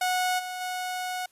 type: tone with level steps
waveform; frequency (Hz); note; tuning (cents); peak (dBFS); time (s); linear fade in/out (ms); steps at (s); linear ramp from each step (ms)
sawtooth; 733; F#5; -16; -20 / -29 / -26; 0.01-1.26; 5; 0.38 / 0.6; 20
effects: white hiss -64 dBFS RMS until 1.31 s + resampled to 32000 Hz